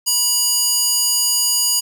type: tone with high-pass filter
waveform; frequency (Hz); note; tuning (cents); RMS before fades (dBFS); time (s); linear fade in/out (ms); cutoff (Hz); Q
square; 970; B5; -31; -17; 0.06-1.81; 20; 5700; 1.4
effects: none